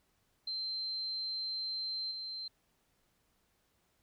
sine tone with level steps, 4120 Hz, C8, 28 cents flat, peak -35 / -39 dBFS, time 0.47-2.48 s, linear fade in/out 5 ms, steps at 2.11 s, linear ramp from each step 5 ms, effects pink hiss -75 dBFS RMS until 4.02 s

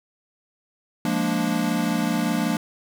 square chord, Bb dominant seventh, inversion second, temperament equal, 174.61 / 207.7 / 233.1 / 293.7 Hz, F3 / Ab3 / Bb3 / D4, 0 / 0 / 0 / 0 cents, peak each -28 / -28 / -26 / -28 dBFS, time 1.05-2.57 s, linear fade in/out 2 ms, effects none

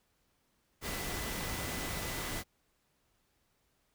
sine tone in noise, 1998 Hz, B6, 20 cents sharp, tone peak -47 dBFS, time 0.81-2.44 s, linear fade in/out 50 ms, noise pink, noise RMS -38 dBFS, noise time 0.81-2.44 s, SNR -12 dB, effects pink hiss -75 dBFS RMS until 3.94 s

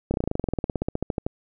slowing click train, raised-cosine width 2 ms, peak -11 dBFS, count 23, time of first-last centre 0.11-1.265 s, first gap 30 ms, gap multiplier 1.05, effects none

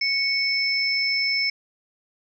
sine tone pair together, 2217 / 5276 Hz, C#7 / E8, 0 / +1 cents, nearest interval octave + minor third, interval 1501 cents, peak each -23 dBFS, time 0.01-1.5 s, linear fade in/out 5 ms, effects none

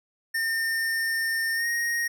square tone with pitch glide, 1814 to 1869.3 Hz, A#6 to A#6, -48 to +4 cents, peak -25 dBFS, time 0.34-2.08 s, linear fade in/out 10 ms, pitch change +52 cents, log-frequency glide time 1.54-1.67 s, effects none

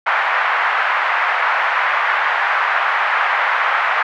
white band-pass noise, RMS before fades -17 dBFS, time 0.06-4.03 s, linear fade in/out 10 ms, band 770 to 1900 Hz, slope 24 dB/octave, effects none

